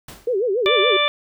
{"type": "noise with exponential decay", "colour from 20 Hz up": "pink", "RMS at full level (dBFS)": -34, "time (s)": [0.08, 0.42], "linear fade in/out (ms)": 5, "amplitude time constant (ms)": 72}
{"type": "tone with vibrato", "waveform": "sine", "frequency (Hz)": 437.7, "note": "A4", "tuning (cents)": -9, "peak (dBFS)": -17, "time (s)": [0.27, 0.97], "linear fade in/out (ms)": 5, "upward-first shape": "sine", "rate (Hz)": 7, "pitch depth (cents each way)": 260}
{"type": "harmonic tone", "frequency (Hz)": 587.3, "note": "D5", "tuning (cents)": 0, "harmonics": [1, 2, 3, 4, 5, 6], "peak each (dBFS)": [-22, -22, -28, -21, -31, -20], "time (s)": [0.66, 1.08], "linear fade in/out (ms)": 0}
{"effects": []}